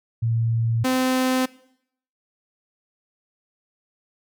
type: tone pair in turn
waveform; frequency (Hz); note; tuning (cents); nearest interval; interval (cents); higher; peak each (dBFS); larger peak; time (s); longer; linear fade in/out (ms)
sine / sawtooth; 114.8 / 257.7; A#2 / C4; -26 / -26; octave + major second; 1400; second; -19 / -15; second; 0.22-0.84 / 0.84-1.46; neither; 10
effects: noise-tail reverb RT60 0.7 s tail -20 dB re dry

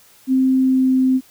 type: tone with pitch glide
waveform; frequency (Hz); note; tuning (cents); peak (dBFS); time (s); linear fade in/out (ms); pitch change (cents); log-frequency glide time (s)
sine; 261.6 to 259.8; C4 to C4; 0 to -12; -12; 0.27-1.21; 50; -12; 0.55-0.96
effects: white hiss -50 dBFS RMS until 1.3 s

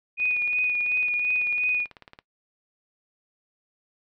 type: tone with vibrato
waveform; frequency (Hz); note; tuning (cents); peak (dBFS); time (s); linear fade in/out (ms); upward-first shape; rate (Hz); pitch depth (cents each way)
sine; 2468; D#7; -15; -21; 0.17-1.87; 50; triangle; 2.8; 22
type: click train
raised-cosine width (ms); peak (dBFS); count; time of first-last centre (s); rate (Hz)
0.3; -28; 37; 0.2-2.189; 18.1
effects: noise-tail reverb RT60 0.1 s tail -18 dB re dry

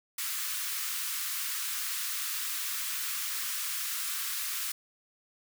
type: high-pass noise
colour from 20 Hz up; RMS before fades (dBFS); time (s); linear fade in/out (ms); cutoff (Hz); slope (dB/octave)
white; -34; 0.18-4.72; 5; 1100; 48
effects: none

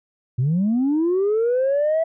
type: linear sweep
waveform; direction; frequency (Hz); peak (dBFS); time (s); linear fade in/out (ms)
sine; up; 116.6 to 661; -15; 0.38-2.04; 10
effects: tanh soft clip ceiling -14 dBFS

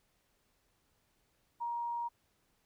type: tone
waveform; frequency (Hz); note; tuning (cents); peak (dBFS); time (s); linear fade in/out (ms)
sine; 944; A#5; +22; -34; 1.6-2.09; 20
effects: pink hiss -75 dBFS RMS until 2.65 s

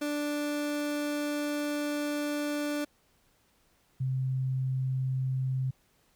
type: tone pair in turn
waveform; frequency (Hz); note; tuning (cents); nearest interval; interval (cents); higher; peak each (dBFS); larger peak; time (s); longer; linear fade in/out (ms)
30% pulse / sine; 293.7 / 130.83; D4 / C3; 0 / 0; octave + major second; 1400; first; -27 / -27; neither; 0.01-2.85 / 4-5.71; first; 10
effects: pink hiss -68 dBFS RMS until 6.15 s

